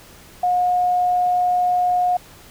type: tone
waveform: sine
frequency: 720 Hz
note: F#5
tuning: 47 cents flat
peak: -15 dBFS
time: 0.43-2.17 s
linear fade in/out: 5 ms
effects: pink hiss -45 dBFS RMS until 2.5 s